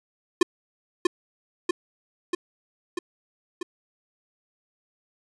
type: tone with echo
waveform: square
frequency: 353.8 Hz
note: F4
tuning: 23 cents sharp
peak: -14 dBFS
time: 0.41-0.43 s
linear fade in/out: 5 ms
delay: 640 ms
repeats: 5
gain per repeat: -3 dB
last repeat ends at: 3.63 s
effects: resampled to 22050 Hz